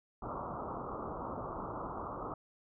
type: low-pass noise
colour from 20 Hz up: white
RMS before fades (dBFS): -41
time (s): 0.22-2.34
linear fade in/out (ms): 5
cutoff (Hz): 1300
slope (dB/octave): 96
effects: none